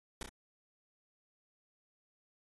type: noise with echo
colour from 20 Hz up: pink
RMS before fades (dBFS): -40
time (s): 0.21-0.23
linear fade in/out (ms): 2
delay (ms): 31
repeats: 2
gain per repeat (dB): -5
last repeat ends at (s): 0.292
effects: AAC 32 kbps

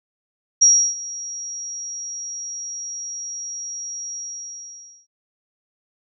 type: tone with ADSR envelope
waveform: sine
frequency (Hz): 5670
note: F8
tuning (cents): +25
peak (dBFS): -8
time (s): 0.61-5.07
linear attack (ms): 14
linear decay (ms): 320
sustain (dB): -20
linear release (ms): 910
effects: none

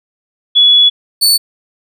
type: tone pair in turn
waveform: sine / sawtooth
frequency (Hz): 3397 / 4473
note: G#7 / C#8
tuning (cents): +38 / +15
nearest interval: perfect fourth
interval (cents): 477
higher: second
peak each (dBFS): -4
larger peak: neither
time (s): 0.55-0.9 / 1.21-1.38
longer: first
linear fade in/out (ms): 20
effects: none

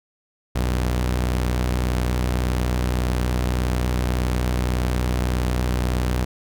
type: tone pair together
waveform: sawtooth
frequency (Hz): 61.74 / 96.62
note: B1 / G2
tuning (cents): 0 / -25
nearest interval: minor sixth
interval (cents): 775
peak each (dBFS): -16 / -26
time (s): 0.55-6.25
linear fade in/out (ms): 10
effects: none

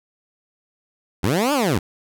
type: linear two-way sweep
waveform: 15% pulse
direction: up then down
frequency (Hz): 75.7 to 303.8 to 75.7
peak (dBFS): -11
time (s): 1.23-1.79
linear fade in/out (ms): 10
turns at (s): 1.53
effects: none

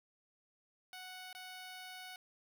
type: tone with dropouts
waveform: 10% pulse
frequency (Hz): 740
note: F#5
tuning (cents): 0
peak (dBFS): -39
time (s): 0.93-2.16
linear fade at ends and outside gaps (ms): 1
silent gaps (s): 1.329-1.349
effects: none

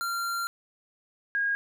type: tone pair in turn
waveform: square / sine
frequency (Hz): 1380 / 1632.1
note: F6 / G#6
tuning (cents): -21 / -31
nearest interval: minor third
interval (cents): 290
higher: second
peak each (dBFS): -29 / -24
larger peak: second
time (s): 0.01-0.47 / 1.35-1.55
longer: first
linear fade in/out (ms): 0
effects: none

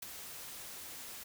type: noise with ADSR envelope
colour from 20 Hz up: white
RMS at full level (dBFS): -39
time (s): 0.02-1.24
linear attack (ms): 8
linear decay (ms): 8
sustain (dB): -8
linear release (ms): 12
effects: none

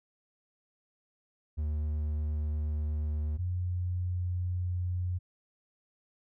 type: tone pair in turn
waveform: triangle / sine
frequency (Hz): 75.7 / 89.8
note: D#2 / F2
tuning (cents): -47 / +49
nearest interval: minor third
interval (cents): 296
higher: second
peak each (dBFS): -27 / -29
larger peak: first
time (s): 1.57-3.38 / 3.38-5.19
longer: neither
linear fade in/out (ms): 20
effects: none

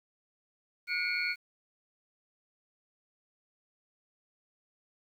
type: tone cluster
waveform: sine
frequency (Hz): 1447 / 2113 / 2223 / 2383 / 4356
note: F#6 / C7 / C#7 / D7 / C#8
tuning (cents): -39 / +16 / +4 / +25 / -31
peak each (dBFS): -37 / -40 / -32 / -37 / -38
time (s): 0.87-1.36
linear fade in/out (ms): 50
effects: 10-bit

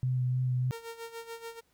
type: tone with vibrato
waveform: sine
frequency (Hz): 126.8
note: B2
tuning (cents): +46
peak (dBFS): -26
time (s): 0.03-0.71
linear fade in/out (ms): 0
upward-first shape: sine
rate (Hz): 3.3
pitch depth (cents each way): 16
type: tone with tremolo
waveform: sawtooth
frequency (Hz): 460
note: A#4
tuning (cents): -23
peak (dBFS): -34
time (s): 0.71-1.61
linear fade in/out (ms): 20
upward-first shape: sine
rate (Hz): 6.9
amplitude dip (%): 75
effects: pink hiss -71 dBFS RMS until 1.73 s

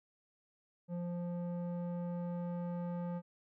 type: tone with low-pass filter sweep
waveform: square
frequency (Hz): 174.61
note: F3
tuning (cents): 0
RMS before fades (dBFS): -39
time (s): 0.88-3.22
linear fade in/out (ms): 50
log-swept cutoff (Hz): 560 to 900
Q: 1.1
effects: none

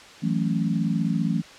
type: chord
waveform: sine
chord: F# minor seventh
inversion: third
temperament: equal with one note detuned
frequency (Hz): 164.81 / 185 / 220 / 274.2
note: E3 / F#3 / A3 / C#4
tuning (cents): 0 / 0 / 0 / -19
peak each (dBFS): -25 / -27 / -26 / -30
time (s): 0.22-1.42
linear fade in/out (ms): 20
effects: white hiss -45 dBFS RMS until 1.58 s + low-pass 5000 Hz 12 dB/octave

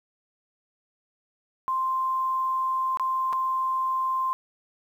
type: tone with dropouts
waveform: sine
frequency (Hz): 1046.5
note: C6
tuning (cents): 0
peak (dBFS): -23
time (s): 1.68-4.33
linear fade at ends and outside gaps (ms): 0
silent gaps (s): 2.972-2.997 / 3.327-3.331
effects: 9-bit

